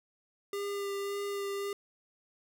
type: tone with vibrato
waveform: square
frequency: 401 Hz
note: G4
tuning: 39 cents sharp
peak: -34 dBFS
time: 0.53-1.73 s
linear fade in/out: 2 ms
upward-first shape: sine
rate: 1.8 Hz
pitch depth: 13 cents each way
effects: none